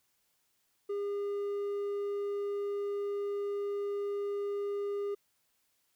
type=tone with hard clipping; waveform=sine; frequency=405.1 Hz; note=G#4; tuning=43 cents flat; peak=-33 dBFS; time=0.89-5.15 s; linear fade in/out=10 ms; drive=3 dB; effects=white hiss -75 dBFS RMS until 5.95 s